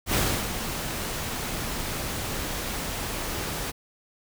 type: noise with ADSR envelope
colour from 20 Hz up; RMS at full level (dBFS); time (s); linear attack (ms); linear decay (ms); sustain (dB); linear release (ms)
pink; -23; 0.06-3.72; 78; 340; -8; 21
effects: none